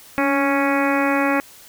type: harmonic tone with a mistuned harmonic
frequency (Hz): 277.2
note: C#4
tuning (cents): 0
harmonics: 1 / 2 / 3 / 4 / 5 / 6 / 7 / 8 / 9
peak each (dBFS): -20 / -23 / -25 / -26 / -27 / -28 / -28 / -29 / -30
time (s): 0.18-1.4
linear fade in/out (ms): 0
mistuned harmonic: 1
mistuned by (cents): +34
effects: white hiss -45 dBFS RMS until 1.68 s